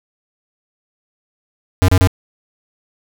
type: tone bursts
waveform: square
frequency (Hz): 92.5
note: F#2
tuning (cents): 0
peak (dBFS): -9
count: 3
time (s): 1.82-2.073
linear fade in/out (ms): 0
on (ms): 63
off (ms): 32
effects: none